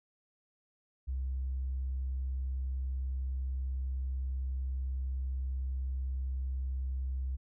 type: tone with tanh clipping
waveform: triangle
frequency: 65.41 Hz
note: C2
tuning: in tune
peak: -32 dBFS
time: 1.07-7.37 s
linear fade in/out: 20 ms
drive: 5 dB
effects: none